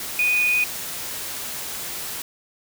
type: tone in noise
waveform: sine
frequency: 2474 Hz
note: D#7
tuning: 10 cents flat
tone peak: -17 dBFS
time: 0.19-0.64 s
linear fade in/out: 2 ms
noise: white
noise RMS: -31 dBFS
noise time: 0-2.22 s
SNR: +11 dB
effects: none